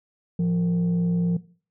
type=tone with frequency modulation; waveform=sine; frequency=172.9 Hz; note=F3; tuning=17 cents flat; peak=-19 dBFS; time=0.39-1.37 s; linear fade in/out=5 ms; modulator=282 Hz; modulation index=0.35; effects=noise-tail reverb RT60 0.4 s tail -18 dB re dry + tanh soft clip ceiling -15 dBFS